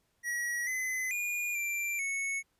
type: tone with pitch steps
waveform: square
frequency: 1916 / 2032 / 2433 / 2359 / 2206 Hz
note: A#6 / B6 / D#7 / D7 / C#7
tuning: +47 / +49 / -39 / +7 / -9 cents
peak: -32 dBFS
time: 0.23-2.43 s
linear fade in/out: 50 ms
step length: 440 ms
effects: pink hiss -75 dBFS RMS until 2.59 s + resampled to 32000 Hz